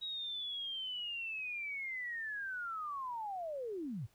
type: linear sweep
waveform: sine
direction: down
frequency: 3835 to 92.5 Hz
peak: -38 dBFS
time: 0.01-4.07 s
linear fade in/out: 20 ms
effects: pink hiss -71 dBFS RMS until 4.14 s